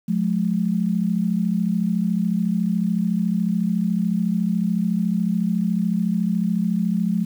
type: tone pair together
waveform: sine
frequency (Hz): 179.11 / 213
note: F3 / G#3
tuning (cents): +44 / +44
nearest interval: minor third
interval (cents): 300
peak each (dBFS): -21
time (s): 0.08-7.25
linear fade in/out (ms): 10
effects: 8-bit